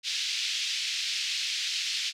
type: band-pass noise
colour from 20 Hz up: white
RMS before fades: -31 dBFS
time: 0.03-2.13 s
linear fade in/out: 50 ms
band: 2400 to 5100 Hz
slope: 24 dB/octave
effects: none